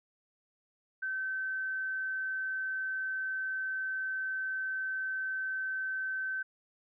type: tone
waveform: sine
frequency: 1538 Hz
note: G6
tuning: 33 cents flat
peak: -32 dBFS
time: 1.02-6.43 s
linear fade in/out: 10 ms
effects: none